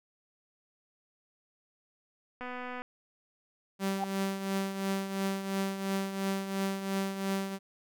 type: click train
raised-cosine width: 0.5 ms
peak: -26 dBFS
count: 103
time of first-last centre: 2.41-2.82 s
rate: 249 Hz
type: tone with tremolo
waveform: sawtooth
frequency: 194.4 Hz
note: G3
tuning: 14 cents flat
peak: -24 dBFS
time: 3.79-7.59 s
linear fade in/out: 50 ms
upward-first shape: triangle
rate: 2.9 Hz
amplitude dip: 65%
type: tone with exponential growth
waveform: sine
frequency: 784 Hz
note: G5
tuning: in tune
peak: -26 dBFS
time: 3.91-4.04 s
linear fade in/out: 1 ms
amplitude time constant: 27 ms
effects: none